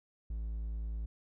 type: tone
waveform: triangle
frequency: 55 Hz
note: A1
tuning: in tune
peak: -33 dBFS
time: 0.3-1.06 s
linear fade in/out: 5 ms
effects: none